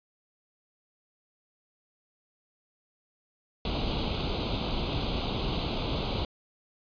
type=noise with comb filter; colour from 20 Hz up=pink; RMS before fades=-30 dBFS; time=3.65-6.25 s; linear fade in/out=2 ms; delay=0.28 ms; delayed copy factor=+0.9; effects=resampled to 11025 Hz